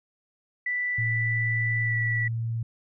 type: tone with pitch glide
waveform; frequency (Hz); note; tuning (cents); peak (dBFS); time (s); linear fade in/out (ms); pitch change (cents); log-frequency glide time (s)
sine; 1975.5 to 1953.9; B6 to B6; 0 to -19; -25; 0.66-2.28; 5; -19; 1.82-1.96
type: tone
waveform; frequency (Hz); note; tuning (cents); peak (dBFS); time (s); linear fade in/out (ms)
sine; 114.7; A#2; -28; -26; 0.98-2.63; 5
effects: none